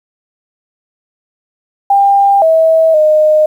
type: tone with pitch steps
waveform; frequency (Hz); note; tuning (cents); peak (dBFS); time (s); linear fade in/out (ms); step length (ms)
sine; 797 / 646 / 615; G5 / E5 / D#5; +28 / -35 / -20; -5; 1.9-3.46; 5; 520
effects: 7-bit